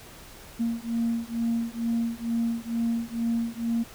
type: beating tone pair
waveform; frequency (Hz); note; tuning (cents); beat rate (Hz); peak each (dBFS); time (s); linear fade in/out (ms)
sine; 230.5 / 232.7; A#3 / A#3; -19 / -3; 2.2; -27; 0.59-3.84; 20
effects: tanh soft clip ceiling -19 dBFS + pink hiss -47 dBFS RMS until 3.94 s